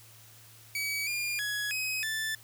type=tone with pitch steps; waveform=sawtooth; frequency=2276 / 2410 / 1678 / 2533 / 1760 Hz; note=C#7 / D7 / G#6 / D#7 / A6; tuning=+45 / +44 / +17 / +30 / 0 cents; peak=-27 dBFS; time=0.75-2.35 s; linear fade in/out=2 ms; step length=320 ms; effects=added 111 Hz sine -57 dBFS peak until 2.43 s + white hiss -55 dBFS RMS until 2.43 s